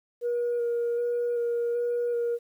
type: tone with vibrato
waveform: sine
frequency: 476.1 Hz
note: A#4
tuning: 37 cents sharp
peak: -23 dBFS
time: 0.21-2.39 s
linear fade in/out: 50 ms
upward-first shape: square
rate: 1.3 Hz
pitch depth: 12 cents each way
effects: tanh soft clip ceiling -22 dBFS + 10-bit